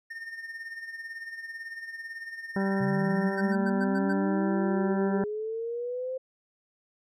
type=tone with tremolo; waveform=triangle; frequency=1822 Hz; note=A#6; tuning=40 cents flat; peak=-33 dBFS; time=0.1-3.53 s; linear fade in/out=10 ms; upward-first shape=sine; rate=18 Hz; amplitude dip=60%
type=harmonic tone; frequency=195 Hz; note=G3; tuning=9 cents flat; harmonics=1 / 2 / 3 / 4 / 5 / 7 / 8 / 9; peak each=-26 / -32 / -36 / -38 / -40 / -43 / -44 / -45 dBFS; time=2.56-5.24 s; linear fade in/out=2 ms
type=linear sweep; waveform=sine; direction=up; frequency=130.81 to 523.3 Hz; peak=-30 dBFS; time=2.8-6.18 s; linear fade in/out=10 ms
type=tone bursts; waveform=triangle; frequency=1544 Hz; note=G6; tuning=27 cents flat; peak=-30 dBFS; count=6; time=3.37-4.134 s; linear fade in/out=10 ms; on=44 ms; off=100 ms
effects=none